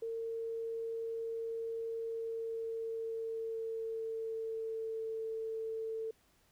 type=tone with pitch glide; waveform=sine; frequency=455.3 to 445.7 Hz; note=A#4 to A4; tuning=-41 to +22 cents; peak=-36 dBFS; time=0.02-6.11 s; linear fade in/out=5 ms; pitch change=-37 cents; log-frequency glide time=2.01-5.09 s; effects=pink hiss -70 dBFS RMS until 6.51 s